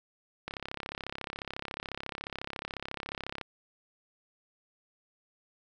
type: click train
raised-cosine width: 0.3 ms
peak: -20 dBFS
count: 101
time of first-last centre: 0.48-3.413 s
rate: 34.1 Hz
effects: none